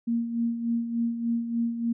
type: tone with tremolo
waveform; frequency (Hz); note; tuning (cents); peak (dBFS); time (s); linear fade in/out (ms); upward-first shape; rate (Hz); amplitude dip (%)
sine; 233.1; A#3; 0; -22; 0.07-1.93; 10; sine; 3.4; 60
effects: none